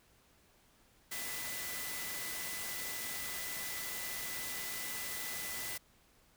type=tone in noise; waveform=sine; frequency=1997 Hz; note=B6; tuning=19 cents sharp; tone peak=-46 dBFS; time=1.11-5.78 s; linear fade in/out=10 ms; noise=white; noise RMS=-41 dBFS; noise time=1.11-5.78 s; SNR=-8 dB; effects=pink hiss -67 dBFS RMS until 6.36 s

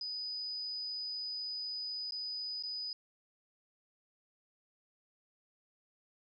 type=tone with dropouts; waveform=sine; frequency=4978 Hz; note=D#8; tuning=in tune; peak=-37 dBFS; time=0.01-2.93 s; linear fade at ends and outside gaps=2 ms; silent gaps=2.109-2.121 / 2.626-2.635 s; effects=none

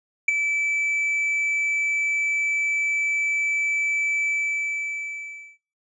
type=tone with ADSR envelope; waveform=triangle; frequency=2312 Hz; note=D7; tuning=28 cents flat; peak=-11 dBFS; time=0.28-5.58 s; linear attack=5 ms; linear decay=14 ms; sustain=-8 dB; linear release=1300 ms; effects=noise-tail reverb RT60 0.4 s tail -23 dB re dry + resampled to 22050 Hz

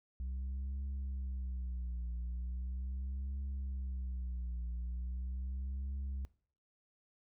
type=tone with vibrato; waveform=sine; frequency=63.5 Hz; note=B1; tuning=49 cents sharp; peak=-34 dBFS; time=0.2-6.25 s; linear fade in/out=0 ms; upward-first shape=triangle; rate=0.39 Hz; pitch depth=120 cents each way; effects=noise-tail reverb RT60 0.5 s tail -22 dB re dry + tanh soft clip ceiling -36 dBFS

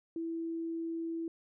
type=tone; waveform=sine; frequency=330.2 Hz; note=E4; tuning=3 cents sharp; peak=-34 dBFS; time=0.16-1.28 s; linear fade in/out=2 ms; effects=none

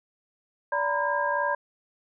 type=tone cluster; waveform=sine; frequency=579 / 938 / 1001 / 1614 Hz; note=D5 / A#5 / B5 / G#6; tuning=-25 / +11 / +23 / -50 cents; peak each=-29 dBFS; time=0.72-1.55 s; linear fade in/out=5 ms; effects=none

